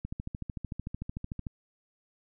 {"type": "click train", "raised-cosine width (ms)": 5, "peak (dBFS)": -23, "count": 20, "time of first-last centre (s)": [0.05, 1.468], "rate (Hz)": 13.4, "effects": []}